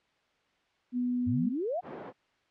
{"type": "tone", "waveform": "sine", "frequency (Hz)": 246.7, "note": "B3", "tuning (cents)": -2, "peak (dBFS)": -27, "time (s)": [0.92, 1.53], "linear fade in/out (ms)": 50}
{"type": "exponential sweep", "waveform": "sine", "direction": "up", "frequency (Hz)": [92.5, 768], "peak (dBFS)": -29, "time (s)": [1.26, 1.81], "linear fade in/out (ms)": 20}
{"type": "band-pass noise", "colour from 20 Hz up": "white", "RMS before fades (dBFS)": -43, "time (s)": [1.82, 2.13], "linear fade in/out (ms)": 50, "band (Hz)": [210, 640], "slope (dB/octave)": 12}
{"effects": ["white hiss -70 dBFS RMS until 2.5 s", "low-pass 3000 Hz 12 dB/octave"]}